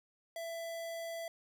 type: tone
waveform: square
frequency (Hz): 666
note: E5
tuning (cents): +18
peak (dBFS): -40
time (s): 0.36-1.28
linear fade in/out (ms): 2
effects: none